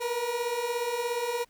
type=beating tone pair; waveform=30% pulse; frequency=466.2 / 483.2 Hz; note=A#4 / B4; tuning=0 / -38 cents; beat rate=17 Hz; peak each=-31 / -27 dBFS; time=0-1.45 s; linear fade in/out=20 ms; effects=pink hiss -66 dBFS RMS until 1.49 s